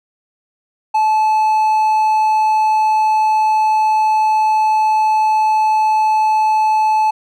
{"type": "tone", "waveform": "triangle", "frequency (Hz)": 866, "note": "A5", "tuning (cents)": -28, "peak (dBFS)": -9, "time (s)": [0.94, 7.11], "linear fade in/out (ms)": 10, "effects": []}